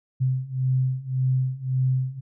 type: beating tone pair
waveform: sine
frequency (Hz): 128.8 / 130.6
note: C3 / C3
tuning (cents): -27 / -3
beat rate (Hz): 1.8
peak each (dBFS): -25 / -23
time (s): 0.2-2.21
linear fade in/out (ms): 20
effects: none